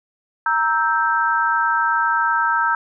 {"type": "chord", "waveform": "sine", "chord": "E diminished", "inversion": "second", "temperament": "equal with one note detuned", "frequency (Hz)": [932.3, 1310.9, 1568], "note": ["Bb5", "E6", "G6"], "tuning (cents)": [0, -10, 0], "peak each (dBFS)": -20, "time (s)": [0.46, 2.75], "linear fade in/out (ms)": 2, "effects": []}